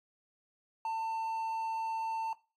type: tone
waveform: triangle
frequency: 896 Hz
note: A5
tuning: 31 cents sharp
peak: -30 dBFS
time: 0.85-2.33 s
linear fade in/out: 2 ms
effects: noise-tail reverb RT60 0.3 s tail -18 dB re dry + AAC 64 kbps